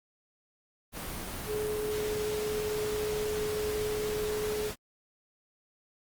sine tone in noise, 424.5 Hz, G#4, 38 cents sharp, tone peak -30 dBFS, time 1.46-4.72 s, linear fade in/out 50 ms, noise pink, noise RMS -38 dBFS, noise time 0.92-4.76 s, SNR +5 dB, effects Opus 32 kbps

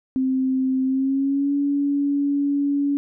sine tone with pitch glide, 261.6 to 283.6 Hz, C4 to C#4, 0 to +40 cents, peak -18 dBFS, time 0.16-2.97 s, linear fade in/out 0 ms, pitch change +140 cents, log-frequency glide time 0.84-1.53 s, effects none

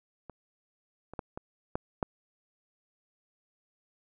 clicks, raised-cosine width 1 ms, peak -29 / -29 / -20 / -24 / -16 / -14 dBFS, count 6, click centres 0.297 / 1.136 / 1.192 / 1.375 / 1.755 / 2.028 s, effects none

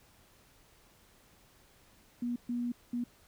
sine tone bursts at uneven times, 241.1 Hz, B3, 41 cents flat, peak -31 dBFS, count 3, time 2.22-2.36 / 2.49-2.72 / 2.93-3.04 s, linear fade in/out 5 ms, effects pink hiss -63 dBFS RMS until 3.27 s

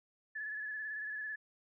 sine tone with vibrato, 1720 Hz, A6, 40 cents flat, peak -38 dBFS, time 0.35-1.36 s, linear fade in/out 10 ms, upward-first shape square, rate 18 Hz, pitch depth 29 cents each way, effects none

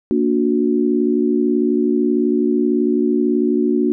sine chord, Bb augmented, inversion none, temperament just, 233.1 / 291.4 / 364.2 Hz, Bb3 / D4 / F#4, 0 / -13 / -27 cents, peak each -18 dBFS, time 0.11-3.92 s, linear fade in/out 0 ms, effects none

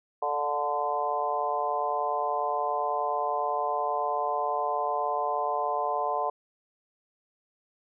harmonic tone with a mistuned harmonic, 146.83 Hz, D3, in tune, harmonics 3 / 4 / 5 / 6 / 7, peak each -35 / -33 / -30 / -33 / -31 dBFS, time 0.22-6.3 s, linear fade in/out 5 ms, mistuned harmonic 5, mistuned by -24 cents, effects none

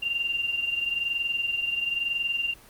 sine tone pair together, 2780 / 2801 Hz, F7 / F7, -9 / +4 cents, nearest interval unison, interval 13 cents, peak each -26 / -32 dBFS, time 0.02-2.54 s, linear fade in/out 10 ms, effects pink hiss -51 dBFS RMS until 2.69 s + Opus 24 kbps

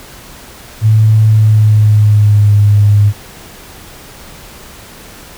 sine tone with pitch glide, 109.1 to 103.1 Hz, A2 to G#2, -14 to -12 cents, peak -4 dBFS, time 0.81-3.13 s, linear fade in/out 50 ms, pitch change -98 cents, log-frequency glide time 1.25-2.54 s, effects pink hiss -34 dBFS RMS until 5.37 s

